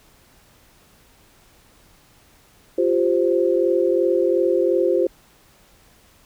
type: chord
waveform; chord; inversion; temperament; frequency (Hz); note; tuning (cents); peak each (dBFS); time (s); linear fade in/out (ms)
sine; F suspended second; none; equal; 349.2 / 392 / 523.3; F4 / G4 / C5; 0 / 0 / 0; -19 / -21 / -20; 2.78-5.07; 5
effects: pink hiss -54 dBFS RMS until 6.25 s